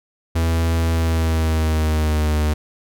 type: tone with pitch glide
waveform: 45% pulse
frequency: 82.41 to 76.01 Hz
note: E2 to D#2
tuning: 0 to -40 cents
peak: -16 dBFS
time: 0.35-2.54 s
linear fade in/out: 10 ms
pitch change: -140 cents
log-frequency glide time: 0.91-2.32 s
effects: none